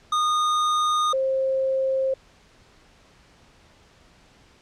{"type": "tone pair in turn", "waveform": ["square", "sine"], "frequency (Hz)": [1228, 530.8], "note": ["D#6", "C5"], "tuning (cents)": [-23, 25], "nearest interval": "octave + minor third", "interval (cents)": 1452, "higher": "first", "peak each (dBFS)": -20, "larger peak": "neither", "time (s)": [[0.12, 1.13], [1.13, 2.14]], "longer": "neither", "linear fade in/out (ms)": 5, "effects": ["pink hiss -55 dBFS RMS until 4.61 s", "low-pass 6000 Hz 12 dB/octave"]}